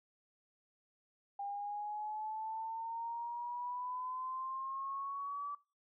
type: exponential sweep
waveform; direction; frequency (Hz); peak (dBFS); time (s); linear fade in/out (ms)
sine; up; 800 to 1156; -38; 1.39-5.55; 5
effects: noise-tail reverb RT60 0.4 s tail -25 dB re dry